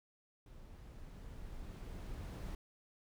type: noise with level ramp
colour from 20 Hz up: brown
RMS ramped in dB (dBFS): -55 to -42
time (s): 0.46-2.55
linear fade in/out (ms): 2
effects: none